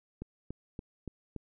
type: click train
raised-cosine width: 3 ms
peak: -26 dBFS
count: 5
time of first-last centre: 0.22-1.363 s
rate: 3.5 Hz
effects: none